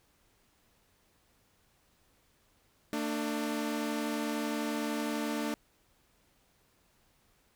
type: tone pair together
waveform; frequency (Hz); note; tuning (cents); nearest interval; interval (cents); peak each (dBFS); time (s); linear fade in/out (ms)
sawtooth; 225.8 / 296.8; A3 / D4; +45 / +18; perfect fourth; 473; -31 / -30; 2.93-5.54; 0
effects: pink hiss -69 dBFS RMS until 7.55 s